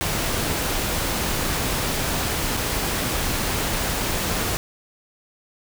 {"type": "noise with dropouts", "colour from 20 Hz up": "pink", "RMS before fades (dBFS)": -24, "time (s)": [0.01, 4.57], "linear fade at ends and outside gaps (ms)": 0, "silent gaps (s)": [2.568, 2.572], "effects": []}